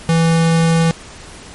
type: tone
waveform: square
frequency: 164.81 Hz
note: E3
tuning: in tune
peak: -11 dBFS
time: 0.09-0.91 s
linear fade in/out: 0 ms
effects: pink hiss -36 dBFS RMS until 1.54 s + MP3 48 kbps